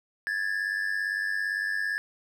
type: tone pair together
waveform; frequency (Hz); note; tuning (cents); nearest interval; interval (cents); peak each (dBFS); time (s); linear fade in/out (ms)
triangle; 1662.3 / 1760; G#6 / A6; +1 / 0; minor second; 99; -28; 0.27-1.98; 0
effects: none